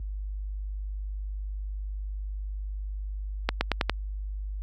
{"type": "accelerating click train", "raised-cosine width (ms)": 0.3, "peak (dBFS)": -7, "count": 5, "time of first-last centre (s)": [3.49, 3.896], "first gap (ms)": 120, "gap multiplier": 0.89, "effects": ["added 50 Hz sine -26 dBFS peak until 4.62 s", "high-pass 60 Hz 12 dB/octave"]}